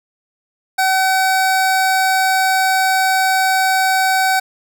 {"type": "tone", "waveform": "25% pulse", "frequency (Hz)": 760, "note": "F#5", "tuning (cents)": 46, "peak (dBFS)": -9, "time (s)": [0.78, 4.4], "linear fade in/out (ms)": 10, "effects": []}